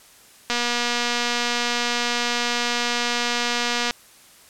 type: click train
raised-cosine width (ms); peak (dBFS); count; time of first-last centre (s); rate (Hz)
0.2; -6; 819; 0.5-3.908; 240
effects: white hiss -50 dBFS RMS until 4.49 s + low-pass 12000 Hz 12 dB/octave